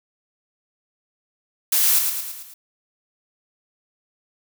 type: noise with echo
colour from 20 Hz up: blue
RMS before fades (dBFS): -18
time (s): 1.72-1.99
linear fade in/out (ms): 5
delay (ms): 110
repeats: 5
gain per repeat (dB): -5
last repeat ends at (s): 2.54
effects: none